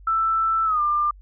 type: tone with pitch glide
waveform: sine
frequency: 1326 to 1195.1 Hz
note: E6 to D6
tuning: +10 to +30 cents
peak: -18 dBFS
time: 0.07-1.11 s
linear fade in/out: 5 ms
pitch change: -180 cents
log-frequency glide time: 0.65-0.81 s
effects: added 48 Hz sine -43 dBFS peak until 1.21 s